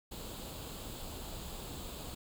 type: noise with comb filter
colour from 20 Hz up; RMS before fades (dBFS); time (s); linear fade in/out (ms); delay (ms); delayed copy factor
pink; -44; 0.11-2.15; 10; 0.26; +0.6
effects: none